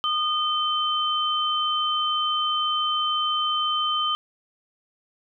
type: tone pair together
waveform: sine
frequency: 1225 / 3087 Hz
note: D#6 / G7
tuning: -27 / -27 cents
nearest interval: octave + major third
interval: 1600 cents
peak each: -24 / -24 dBFS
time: 0.04-4.15 s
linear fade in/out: 0 ms
effects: none